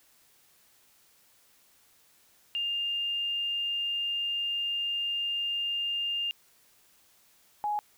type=tone pair in turn; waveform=sine; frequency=2807 / 834.5 Hz; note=F7 / G#5; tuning=+8 / +8 cents; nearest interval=octave + major sixth; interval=2100 cents; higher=first; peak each=-28 / -27 dBFS; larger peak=second; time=2.55-6.31 / 7.64-7.79 s; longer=first; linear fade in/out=0 ms; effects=white hiss -63 dBFS RMS until 7.97 s